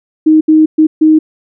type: tone bursts at uneven times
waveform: sine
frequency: 312.4 Hz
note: D#4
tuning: 7 cents sharp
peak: -3 dBFS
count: 4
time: 0.26-0.41 / 0.48-0.66 / 0.78-0.87 / 1.01-1.19 s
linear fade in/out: 10 ms
effects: none